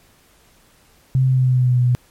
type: tone with pitch glide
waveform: sine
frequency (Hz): 130.81 to 123.68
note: C3 to B2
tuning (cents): 0 to +3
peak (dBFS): -12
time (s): 1.15-1.95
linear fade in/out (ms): 0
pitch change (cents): -97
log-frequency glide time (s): 1.26-1.81
effects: pink hiss -54 dBFS RMS until 2.1 s + MP3 64 kbps